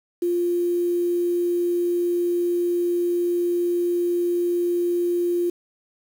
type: tone with quantisation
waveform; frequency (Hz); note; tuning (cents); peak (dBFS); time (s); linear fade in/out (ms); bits
sine; 349.2; F4; 0; -19; 0.22-5.5; 5; 7
effects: none